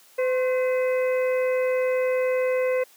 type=harmonic tone with a mistuned harmonic; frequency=510 Hz; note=C5; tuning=44 cents flat; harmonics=1 / 2 / 3 / 4 / 5; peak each=-20 / -36 / -39 / -34 / -38 dBFS; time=0.18-2.84 s; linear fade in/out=10 ms; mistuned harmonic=2; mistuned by=+63 cents; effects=white hiss -54 dBFS RMS until 2.96 s + high-pass 300 Hz 12 dB/octave